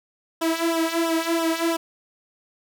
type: tone with flanger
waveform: sawtooth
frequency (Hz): 330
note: E4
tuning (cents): +2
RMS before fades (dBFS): -23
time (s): 0.41-1.77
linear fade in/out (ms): 10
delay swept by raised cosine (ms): 0.44 to 2.94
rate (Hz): 3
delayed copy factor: -0.95
effects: none